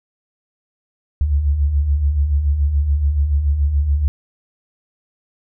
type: beating tone pair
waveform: sine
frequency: 66.4 / 73.4 Hz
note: C2 / D2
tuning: +26 / 0 cents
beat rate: 7 Hz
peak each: -23 / -14 dBFS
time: 1.21-4.08 s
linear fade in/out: 0 ms
effects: none